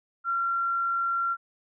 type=tone; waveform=sine; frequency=1371 Hz; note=F6; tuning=32 cents flat; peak=-24 dBFS; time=0.24-1.37 s; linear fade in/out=50 ms; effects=none